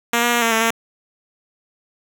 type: tone with pitch steps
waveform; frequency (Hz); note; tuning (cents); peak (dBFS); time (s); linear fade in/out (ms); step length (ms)
5% pulse; 235.4 / 239.3 / 238 / 229 / 223.5 / 228; A#3 / A#3 / A#3 / A#3 / A3 / A#3; +17 / +46 / +36 / -31 / +27 / -38; -4; 0.13-0.706; 2; 96
effects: none